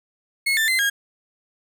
35% pulse tone with pitch steps, 2176 / 1778 / 2063 / 1631 Hz, C#7 / A6 / C7 / G#6, -33 / +18 / -25 / -32 cents, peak -16 dBFS, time 0.46-0.9 s, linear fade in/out 10 ms, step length 110 ms, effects none

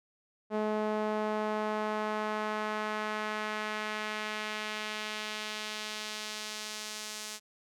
sawtooth tone with band-pass filter sweep, 213.7 Hz, G#3, 50 cents sharp, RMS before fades -35 dBFS, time 0.5-7.4 s, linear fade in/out 50 ms, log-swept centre 570 to 6700 Hz, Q 0.97, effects none

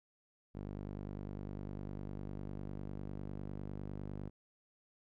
sawtooth tone with band-pass filter, 49.93 Hz, G1, 33 cents sharp, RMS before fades -44 dBFS, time 0.54-4.3 s, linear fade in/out 20 ms, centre 220 Hz, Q 0.73, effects none

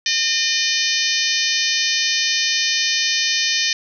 harmonic tone, 608 Hz, D#5, 40 cents flat, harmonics 3 / 4 / 5 / 6 / 7 / 8 / 9 / 10, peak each -25 / -25 / -25 / -25 / -25 / -25 / -25 / -25 dBFS, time 0.06-3.73 s, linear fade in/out 2 ms, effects none

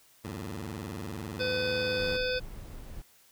15% pulse tone with vibrato, 97 Hz, G2, 18 cents flat, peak -30 dBFS, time 0.24-2.17 s, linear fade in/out 10 ms, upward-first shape square, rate 20 Hz, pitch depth 260 cents each way
harmonic tone, 505 Hz, B4, 39 cents sharp, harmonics 1 / 3 / 5 / 7 / 9 / 10, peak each -30 / -35 / -37 / -38 / -40 / -40 dBFS, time 1.39-2.4 s, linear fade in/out 20 ms
brown noise, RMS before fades -42 dBFS, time 1.99-3.02 s, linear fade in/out 2 ms
effects white hiss -61 dBFS RMS until 3.31 s

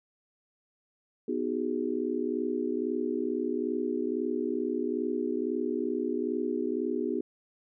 sine chord, G# minor seventh, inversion first, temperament just, 249.2 / 311.5 / 373.8 / 415.3 Hz, B3 / D#4 / F#4 / G#4, +16 / +2 / +18 / 0 cents, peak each -33 / -33 / -33 / -34 dBFS, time 1.28-7.21 s, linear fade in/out 5 ms, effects none

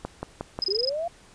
click train, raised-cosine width 1 ms, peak -16 dBFS, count 4, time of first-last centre 0.05-0.59 s, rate 5.56 Hz
sine tone bursts, 5050 Hz, D#8, 25 cents sharp, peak -22 dBFS, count 7, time 0.62-0.893 s, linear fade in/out 2 ms, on 21 ms, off 21 ms
sine linear sweep, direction up, 370 to 703 Hz, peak -26 dBFS, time 0.68-1.08 s, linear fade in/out 5 ms
effects pink hiss -53 dBFS RMS until 1.34 s + resampled to 22050 Hz

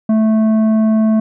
triangle tone with tanh clipping, 219 Hz, A3, 8 cents flat, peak -11 dBFS, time 0.09-1.2 s, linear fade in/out 5 ms, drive 13 dB, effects none

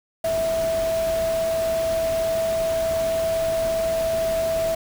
sine tone in noise, 655 Hz, E5, 11 cents flat, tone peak -20 dBFS, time 0.24-4.75 s, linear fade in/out 5 ms, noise pink, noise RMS -33 dBFS, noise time 0.24-4.75 s, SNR +10 dB, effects none

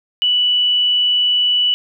sine tone, 2960 Hz, F#7, in tune, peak -12 dBFS, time 0.22-1.74 s, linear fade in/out 0 ms, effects none

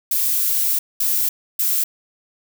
violet noise bursts at uneven times, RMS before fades -19 dBFS, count 3, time 0.11-0.79 / 1-1.29 / 1.59-1.84 s, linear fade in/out 5 ms, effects none

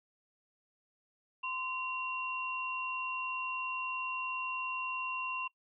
sine tone pair together, 1033 / 2750 Hz, C6 / F7, -22 / -27 cents, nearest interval octave + perfect fourth, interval 1695 cents, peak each -38 / -36 dBFS, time 1.43-5.48 s, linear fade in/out 10 ms, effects noise-tail reverb RT60 0.1 s tail -21 dB re dry

